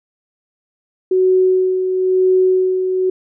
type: tone with tremolo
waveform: sine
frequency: 372.2 Hz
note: F#4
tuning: 10 cents sharp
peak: -9 dBFS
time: 1.11-3.1 s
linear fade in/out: 5 ms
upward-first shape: sine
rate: 1 Hz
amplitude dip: 50%
effects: none